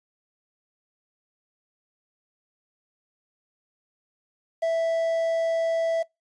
triangle tone with quantisation, 659.3 Hz, E5, in tune, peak -19 dBFS, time 4.62-6.03 s, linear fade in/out 10 ms, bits 8, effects noise-tail reverb RT60 0.2 s tail -25 dB re dry + resampled to 22050 Hz

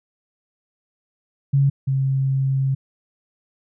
sine tone pair in turn, 138.59 / 134.64 Hz, C#3 / C3, 0 / +50 cents, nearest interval minor second, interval 50 cents, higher first, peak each -13 / -17 dBFS, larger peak first, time 1.53-1.7 / 1.87-2.75 s, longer second, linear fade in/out 10 ms, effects none

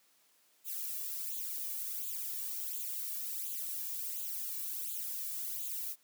violet noise with flanger, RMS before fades -39 dBFS, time 0.64-5.96 s, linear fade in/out 50 ms, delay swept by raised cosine 0.27 to 1.77 ms, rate 1.4 Hz, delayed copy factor +0.85, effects white hiss -69 dBFS RMS until 6.03 s + high-pass 200 Hz 12 dB/octave

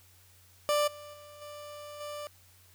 30% pulse tone with level steps, 590 Hz, D5, 8 cents sharp, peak -22 / -42 / -46 / -40 / -35 dBFS, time 0.69-2.27 s, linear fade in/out 0 ms, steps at 0.87 / 1.13 / 1.41 / 2 s, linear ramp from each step 10 ms, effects added 91 Hz sine -61 dBFS peak until 2.74 s + white hiss -61 dBFS RMS until 2.74 s

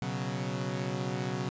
sawtooth chord, B suspended second, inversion none, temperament equal, 123.47 / 138.59 / 185 Hz, B2 / C#3 / F#3, 0 / 0 / 0 cents, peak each -32 dBFS, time 0.02-1.49 s, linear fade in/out 0 ms, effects resampled to 16000 Hz

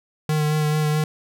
square tone with vibrato, 152.4 Hz, D#3, 36 cents flat, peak -19 dBFS, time 0.29-1.04 s, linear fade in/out 2 ms, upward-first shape sine, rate 4.6 Hz, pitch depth 19 cents each way, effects none

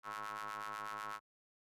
sawtooth ring-modulated tone, 104.7 Hz, G#2, 15 cents sharp, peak -35 dBFS, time 0.03-1.2 s, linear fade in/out 50 ms, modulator 1200 Hz, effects high-pass 60 Hz 12 dB/octave + resampled to 32000 Hz

